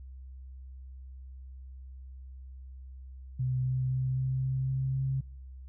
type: tone with pitch steps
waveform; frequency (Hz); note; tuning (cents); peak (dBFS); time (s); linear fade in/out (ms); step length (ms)
sine; 128.2 / 129.09 / 129.99 / 130.89 / 131.8 / 132.72 / 133.64; C3 / C3 / C3 / C3 / C3 / C3 / C3; -35 / -23 / -11 / +1 / +13 / +25 / +37; -27; 3.39-5.21; 10; 260
effects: noise-tail reverb RT60 0.7 s tail -26 dB re dry + added 65 Hz sine -43 dBFS peak until 5.68 s